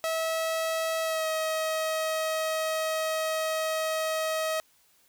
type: tone with pitch glide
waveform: sawtooth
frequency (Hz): 647 to 634.4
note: E5 to D#5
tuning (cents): -32 to +33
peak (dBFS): -23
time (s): 0.04-4.6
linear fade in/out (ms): 0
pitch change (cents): -35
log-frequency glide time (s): 1.02-1.27
effects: white hiss -64 dBFS RMS until 5.08 s